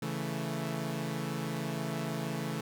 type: chord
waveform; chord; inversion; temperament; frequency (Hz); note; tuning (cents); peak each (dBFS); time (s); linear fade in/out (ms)
sawtooth; A major; first; equal; 138.59 / 164.81 / 220; C#3 / E3 / A3; 0 / 0 / 0; -34 / -33 / -34; 0.02-2.61; 5
effects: none